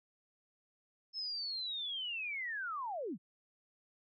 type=linear sweep; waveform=sine; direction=down; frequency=5274 to 140 Hz; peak=-37 dBFS; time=1.13-3.18 s; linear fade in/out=50 ms; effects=none